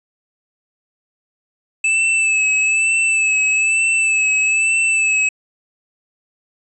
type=tone with vibrato; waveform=square; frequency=2619 Hz; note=E7; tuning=12 cents flat; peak=-14 dBFS; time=1.84-5.29 s; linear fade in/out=5 ms; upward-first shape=sine; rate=1.1 Hz; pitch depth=37 cents each way; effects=resampled to 24000 Hz